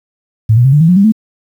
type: tone with pitch steps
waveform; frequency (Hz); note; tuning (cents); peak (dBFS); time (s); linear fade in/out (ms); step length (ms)
sine; 110 / 121.35 / 133.87 / 147.68 / 162.92 / 179.73 / 198.28 / 218.7; A2 / B2 / C3 / D3 / E3 / F3 / G3 / A3; 0 / -30 / +40 / +10 / -20 / +50 / +20 / -10; -4; 0.49-1.122; 10; 79
effects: 7-bit